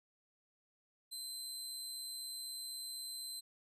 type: tone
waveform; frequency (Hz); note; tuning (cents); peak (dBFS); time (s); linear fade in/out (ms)
25% pulse; 4084; C8; -43; -38; 1.11-3.41; 20
effects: none